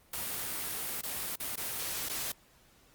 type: noise with dropouts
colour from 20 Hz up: white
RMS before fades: -36 dBFS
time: 0.13-2.32 s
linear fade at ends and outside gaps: 5 ms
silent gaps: 1.013-1.034 / 1.358-1.4 / 1.558-1.575 / 2.088-2.095 s
effects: pink hiss -63 dBFS RMS until 2.94 s + Opus 32 kbps